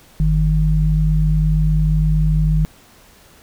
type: tone pair together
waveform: sine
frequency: 49 / 155.56 Hz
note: G1 / D#3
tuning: 0 / 0 cents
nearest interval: octave + minor sixth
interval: 2000 cents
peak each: -15 dBFS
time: 0.2-2.65 s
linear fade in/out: 0 ms
effects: pink hiss -48 dBFS RMS until 3.42 s